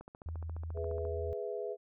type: click train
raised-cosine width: 1 ms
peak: -35 dBFS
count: 16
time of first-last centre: 0.01-1.052 s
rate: 14.4 Hz
type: tone with pitch glide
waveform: sine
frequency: 81.5 to 80.61 Hz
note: E2 to E2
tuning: -19 to -38 cents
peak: -37 dBFS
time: 0.26-1.33 s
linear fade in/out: 0 ms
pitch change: -19 cents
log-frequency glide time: 0.93-1.06 s
type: chord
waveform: sine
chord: E major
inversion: first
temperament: equal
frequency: 415.3 / 493.9 / 659.3 Hz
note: G#4 / B4 / E5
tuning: 0 / 0 / 0 cents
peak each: -38 / -40 / -42 dBFS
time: 0.74-1.77 s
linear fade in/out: 50 ms
effects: none